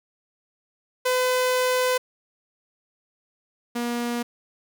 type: tone pair in turn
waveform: sawtooth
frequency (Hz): 506 / 238.8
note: B4 / A#3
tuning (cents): +42 / +42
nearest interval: octave + minor second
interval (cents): 1300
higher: first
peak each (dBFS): -16 / -21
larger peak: first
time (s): 1.05-1.98 / 3.75-4.23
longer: first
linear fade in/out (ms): 10
effects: none